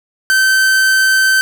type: tone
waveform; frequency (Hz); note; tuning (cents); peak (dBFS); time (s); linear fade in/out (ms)
45% pulse; 1544; G6; -27; -9; 0.3-1.41; 0
effects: none